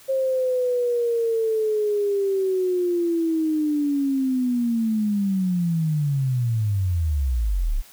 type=linear sweep; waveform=sine; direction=down; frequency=536 to 30 Hz; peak=-19 dBFS; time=0.08-7.82 s; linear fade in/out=20 ms; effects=white hiss -49 dBFS RMS until 7.92 s